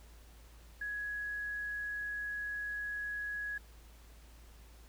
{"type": "tone with quantisation", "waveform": "sine", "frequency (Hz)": 1672, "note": "G#6", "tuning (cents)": 11, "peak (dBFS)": -36, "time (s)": [0.81, 3.58], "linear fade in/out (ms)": 5, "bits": 11, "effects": ["added 56 Hz sine -54 dBFS peak until 4.88 s", "pink hiss -62 dBFS RMS until 4.88 s"]}